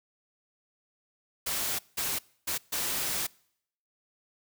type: noise bursts at uneven times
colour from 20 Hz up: white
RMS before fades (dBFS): -31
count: 4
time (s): 1.46-1.79 / 1.97-2.19 / 2.47-2.58 / 2.72-3.27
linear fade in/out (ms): 10
effects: noise-tail reverb RT60 0.7 s tail -25 dB re dry